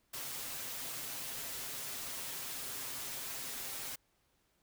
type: noise with comb filter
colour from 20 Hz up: white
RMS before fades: -42 dBFS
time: 0.13-3.96 s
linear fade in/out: 10 ms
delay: 7.5 ms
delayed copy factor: +0.55
effects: pink hiss -75 dBFS RMS until 4.62 s